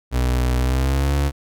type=tone with pitch glide; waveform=35% pulse; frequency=62.2 to 70.63 Hz; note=B1 to C#2; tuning=+13 to +33 cents; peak=-15 dBFS; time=0.11-1.32 s; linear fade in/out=50 ms; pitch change=+220 cents; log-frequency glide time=0.59-1.13 s; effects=none